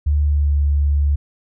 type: tone with pitch glide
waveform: sine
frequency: 73.5 to 72.03 Hz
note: D2 to D2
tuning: +2 to -33 cents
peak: -13 dBFS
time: 0.06-1.16 s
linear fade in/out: 10 ms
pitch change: -35 cents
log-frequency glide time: 0.23-0.55 s
effects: none